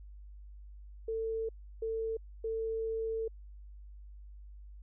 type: tone bursts at uneven times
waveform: sine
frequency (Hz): 447.5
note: A4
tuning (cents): +29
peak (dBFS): -32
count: 3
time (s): 1.08-1.49 / 1.82-2.17 / 2.44-3.28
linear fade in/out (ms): 5
effects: added 50 Hz sine -47 dBFS peak until 4.82 s